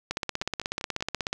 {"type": "two click trains", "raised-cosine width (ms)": 0.2, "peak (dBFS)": [-11, -19], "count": [21, 4], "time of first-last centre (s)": [[0.11, 1.33], [0.42, 1.007]], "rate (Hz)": [16.4, 5.11], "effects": []}